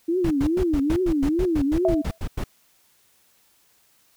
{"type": "tone with vibrato", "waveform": "sine", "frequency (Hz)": 319, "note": "D#4", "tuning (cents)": 43, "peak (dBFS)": -19, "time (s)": [0.08, 2.02], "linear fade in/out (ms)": 10, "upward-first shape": "triangle", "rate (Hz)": 2.4, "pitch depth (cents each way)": 300}
{"type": "noise bursts", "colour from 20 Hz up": "brown", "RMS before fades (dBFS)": -26, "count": 14, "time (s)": [0.24, 2.44], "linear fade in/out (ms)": 5, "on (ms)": 68, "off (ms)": 96}
{"type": "tone with exponential decay", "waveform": "sine", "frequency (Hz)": 655, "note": "E5", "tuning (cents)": -11, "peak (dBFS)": -16, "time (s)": [1.85, 2.18], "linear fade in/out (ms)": 1, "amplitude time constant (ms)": 70}
{"effects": ["white hiss -61 dBFS RMS until 4.16 s"]}